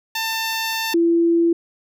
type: tone pair in turn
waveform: 10% pulse / sine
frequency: 895 / 337.1 Hz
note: A5 / E4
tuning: +29 / +39 cents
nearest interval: octave + perfect fourth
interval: 1690 cents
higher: first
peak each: -13 dBFS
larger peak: neither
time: 0.15-0.94 / 0.94-1.53 s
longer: first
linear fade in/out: 5 ms
effects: none